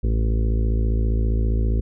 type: harmonic tone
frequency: 55 Hz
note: A1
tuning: in tune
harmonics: 1 / 2 / 4 / 5 / 6 / 7 / 8 / 9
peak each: -18 / -25 / -31 / -36 / -38 / -35 / -40 / -41 dBFS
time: 0.03-1.81 s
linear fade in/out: 10 ms
effects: none

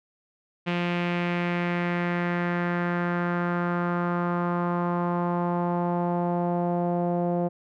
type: tone with low-pass filter sweep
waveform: sawtooth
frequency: 174.61 Hz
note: F3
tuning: in tune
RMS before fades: -26 dBFS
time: 0.66-7.49 s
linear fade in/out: 20 ms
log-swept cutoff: 2700 to 630 Hz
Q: 2.6
effects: none

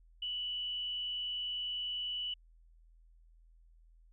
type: tone with frequency modulation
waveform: sine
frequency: 2960 Hz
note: F#7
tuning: in tune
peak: -35 dBFS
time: 0.22-2.34 s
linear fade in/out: 5 ms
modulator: 170 Hz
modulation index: 0.25
effects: added 41 Hz sine -59 dBFS peak until 4.12 s

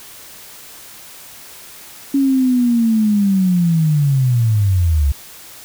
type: linear sweep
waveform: sine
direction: down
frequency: 278.6 to 66.6 Hz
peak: -11 dBFS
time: 2.14-5.12 s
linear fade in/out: 5 ms
effects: white hiss -38 dBFS RMS until 5.64 s

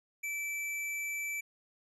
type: tone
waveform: square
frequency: 2320 Hz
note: D7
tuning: 22 cents flat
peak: -35 dBFS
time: 0.23-1.41 s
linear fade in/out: 10 ms
effects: resampled to 32000 Hz

